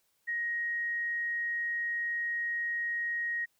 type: tone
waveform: sine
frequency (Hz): 1881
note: A#6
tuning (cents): +15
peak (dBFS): -30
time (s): 0.27-3.46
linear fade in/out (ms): 20
effects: white hiss -74 dBFS RMS until 3.59 s